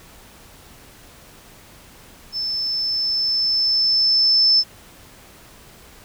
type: tone with level ramp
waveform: sine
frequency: 5274 Hz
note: E8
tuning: in tune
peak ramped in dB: -22 to -11 dBFS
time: 2.32-4.64 s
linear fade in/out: 50 ms
effects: pink hiss -46 dBFS RMS until 6.04 s